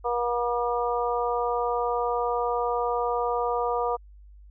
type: harmonic tone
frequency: 240 Hz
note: B3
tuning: 49 cents flat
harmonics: 2 / 3 / 4 / 5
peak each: -27 / -29 / -30 / -31 dBFS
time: 0.04-3.97 s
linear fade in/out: 20 ms
effects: added 50 Hz sine -46 dBFS peak until 4.5 s